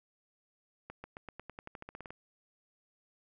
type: accelerating click train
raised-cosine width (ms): 0.5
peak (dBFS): -29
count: 15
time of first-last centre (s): 0.9-2.105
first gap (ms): 140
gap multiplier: 0.92
effects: none